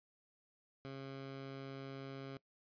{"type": "tone", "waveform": "15% pulse", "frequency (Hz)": 135.8, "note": "C#3", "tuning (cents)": -35, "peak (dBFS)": -39, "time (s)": [0.85, 2.37], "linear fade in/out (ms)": 0, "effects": ["noise-tail reverb RT60 0.1 s tail -21 dB re dry", "resampled to 11025 Hz"]}